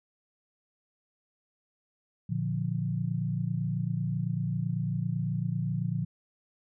sine chord, Bb major, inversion none, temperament equal, 116.54 / 146.83 / 174.61 Hz, Bb2 / D3 / F3, 0 / 0 / 0 cents, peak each -32 dBFS, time 2.29-6.05 s, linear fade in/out 10 ms, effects none

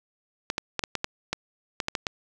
clicks, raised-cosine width 0.2 ms, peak -9 dBFS, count 11, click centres 0.501 / 0.581 / 0.793 / 0.838 / 0.953 / 1.044 / 1.33 / 1.802 / 1.884 / 1.952 / 2.068 s, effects none

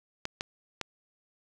clicks, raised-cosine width 0.2 ms, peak -15 dBFS, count 3, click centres 0.254 / 0.409 / 0.813 s, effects none

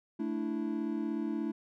triangle chord, A suspended fourth, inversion none, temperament just, 220 / 293.3 / 330 Hz, A3 / D4 / E4, 0 / -2 / +2 cents, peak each -34 dBFS, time 0.19-1.52 s, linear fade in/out 10 ms, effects none

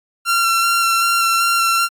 sawtooth tone with vibrato, 1365 Hz, F6, 40 cents flat, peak -10 dBFS, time 0.25-1.89 s, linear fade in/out 50 ms, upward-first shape square, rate 2.6 Hz, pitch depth 12 cents each way, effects AAC 64 kbps

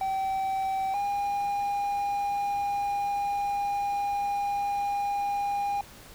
triangle tone pair in turn, 771 / 808.8 Hz, G5 / G#5, -29 / -46 cents, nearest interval minor second, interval 83 cents, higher second, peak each -24 dBFS, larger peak neither, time 0.01-0.94 / 0.94-5.81 s, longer second, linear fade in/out 2 ms, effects pink hiss -49 dBFS RMS until 6.14 s

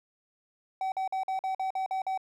triangle tone bursts, 762 Hz, G5, 49 cents flat, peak -26 dBFS, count 9, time 0.81-2.176 s, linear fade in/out 2 ms, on 110 ms, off 47 ms, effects none

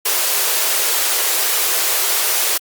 white high-pass noise, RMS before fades -17 dBFS, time 0.05-2.58 s, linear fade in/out 10 ms, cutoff 340 Hz, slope 96 dB/octave, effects Opus 48 kbps

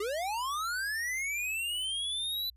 square linear sweep, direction up, 388.7 to 4017 Hz, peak -32 dBFS, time 0-2.5 s, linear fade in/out 5 ms, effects added 60 Hz sine -56 dBFS peak until 2.56 s + resampled to 32000 Hz

